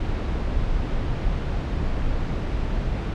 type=noise; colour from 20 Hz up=brown; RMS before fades=-24 dBFS; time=0-3.14 s; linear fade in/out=5 ms; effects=low-pass 4000 Hz 12 dB/octave